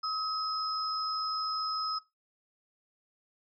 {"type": "tone pair together", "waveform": "sine", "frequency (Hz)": [1277, 5116], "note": ["D#6", "D#8"], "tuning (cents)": [45, 47], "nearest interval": "2 octaves", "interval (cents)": 2402, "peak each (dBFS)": [-32, -35], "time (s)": [0.03, 1.99], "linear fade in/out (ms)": 10, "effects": ["noise-tail reverb RT60 0.2 s tail -17 dB re dry"]}